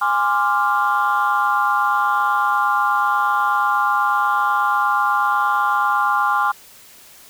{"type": "chord", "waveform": "sine", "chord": "D half-diminished seventh", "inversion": "second", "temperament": "equal with one note detuned", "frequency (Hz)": [823.4, 1046.5, 1174.7, 1396.9], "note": ["Ab5", "C6", "D6", "F6"], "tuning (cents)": [-15, 0, 0, 0], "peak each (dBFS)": -20, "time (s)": [0.01, 6.52], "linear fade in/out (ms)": 10, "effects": ["tanh soft clip ceiling -7 dBFS", "white hiss -45 dBFS RMS until 7.29 s"]}